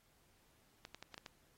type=clicks; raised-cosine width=0.2 ms; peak=-30 dBFS; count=6; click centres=0.851 / 0.946 / 1.026 / 1.143 / 1.179 / 1.262 s; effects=pink hiss -72 dBFS RMS until 1.57 s + AAC 48 kbps